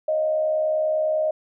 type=tone with frequency modulation; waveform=sine; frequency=622.3 Hz; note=D#5; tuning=in tune; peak=-19 dBFS; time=0.08-1.31 s; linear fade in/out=5 ms; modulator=69.9 Hz; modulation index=0.4; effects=none